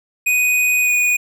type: tone with pitch glide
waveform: square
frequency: 2489 to 2468 Hz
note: D#7 to D#7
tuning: 0 to -15 cents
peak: -14 dBFS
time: 0.26-1.17 s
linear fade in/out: 10 ms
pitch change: -15 cents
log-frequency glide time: 0.82-0.89 s
effects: none